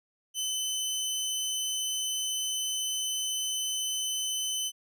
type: tone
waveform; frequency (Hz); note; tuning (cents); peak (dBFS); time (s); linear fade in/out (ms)
20% pulse; 3038; F#7; +45; -24; 0.34-4.72; 50
effects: none